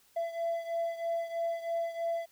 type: beating tone pair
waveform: triangle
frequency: 671 / 674.1 Hz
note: E5 / E5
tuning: +31 / +39 cents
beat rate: 3.1 Hz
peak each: -30 / -34 dBFS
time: 0.16-2.26 s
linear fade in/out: 10 ms
effects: tanh soft clip ceiling -23 dBFS + white hiss -65 dBFS RMS until 2.31 s